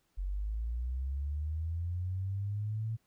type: linear sweep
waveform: sine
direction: up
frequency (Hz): 45 to 113.2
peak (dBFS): -32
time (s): 0.17-2.97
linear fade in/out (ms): 20
effects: pink hiss -75 dBFS RMS until 3.06 s